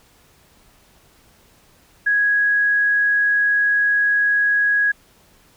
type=tone; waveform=sine; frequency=1661.2 Hz; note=G#6; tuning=in tune; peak=-14 dBFS; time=2.06-4.92 s; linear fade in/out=10 ms; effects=pink hiss -54 dBFS RMS until 5.56 s